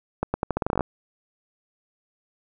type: accelerating click train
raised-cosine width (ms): 1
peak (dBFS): -9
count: 13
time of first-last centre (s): 0.23-0.808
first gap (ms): 110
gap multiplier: 0.83
effects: none